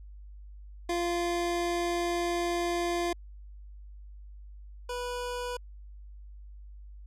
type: tone pair in turn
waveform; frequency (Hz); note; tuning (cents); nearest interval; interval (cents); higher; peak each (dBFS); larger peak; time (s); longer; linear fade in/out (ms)
25% pulse; 346.3 / 490.9; F4 / B4; -15 / -10; tritone; 605; second; -24 / -29; first; 0.89-3.13 / 4.89-5.57; first; 5
effects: added 50 Hz sine -44 dBFS peak until 7.06 s + low-pass 10000 Hz 12 dB/octave